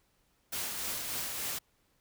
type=noise with tremolo; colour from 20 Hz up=white; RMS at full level=-35 dBFS; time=0.52-1.59 s; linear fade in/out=10 ms; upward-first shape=triangle; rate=3.4 Hz; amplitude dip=35%; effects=pink hiss -72 dBFS RMS until 2 s